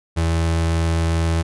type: tone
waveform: 35% pulse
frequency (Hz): 82.5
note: E2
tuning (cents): +2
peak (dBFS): -15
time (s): 0.16-1.43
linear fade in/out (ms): 20
effects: resampled to 24000 Hz